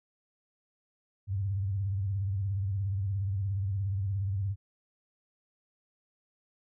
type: tone with vibrato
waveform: sine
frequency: 98 Hz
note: G2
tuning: in tune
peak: -28 dBFS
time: 1.27-4.56 s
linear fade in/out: 50 ms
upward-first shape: sine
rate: 17 Hz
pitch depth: 99 cents each way
effects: none